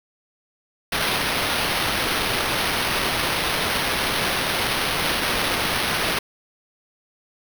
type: noise with sample-and-hold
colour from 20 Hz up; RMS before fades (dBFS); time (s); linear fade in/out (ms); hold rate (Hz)
violet; -23; 0.92-6.19; 5; 7350
effects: none